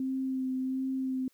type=tone with vibrato; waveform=sine; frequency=261.6 Hz; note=C4; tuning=in tune; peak=-29 dBFS; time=0-1.28 s; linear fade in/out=2 ms; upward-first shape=sine; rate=1.4 Hz; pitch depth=17 cents each way; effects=white hiss -69 dBFS RMS until 1.33 s